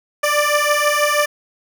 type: beating tone pair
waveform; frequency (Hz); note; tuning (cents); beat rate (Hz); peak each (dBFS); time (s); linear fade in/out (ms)
15% pulse; 587.3 / 593.5; D5 / D5; 0 / +18; 6.2; -11; 0.23-1.26; 10
effects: none